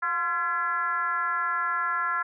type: tone with frequency modulation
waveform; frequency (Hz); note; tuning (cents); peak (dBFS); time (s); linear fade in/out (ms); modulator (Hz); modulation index
sine; 1366; F6; -39; -24; 0.02-2.23; 10; 325; 1.1
effects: none